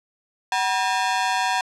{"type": "ring-modulated tone", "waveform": "sawtooth", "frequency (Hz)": 857, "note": "A5", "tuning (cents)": -46, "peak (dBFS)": -13, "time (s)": [0.52, 1.61], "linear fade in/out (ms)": 2, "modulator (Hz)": 103, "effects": ["low-pass 7000 Hz 12 dB/octave"]}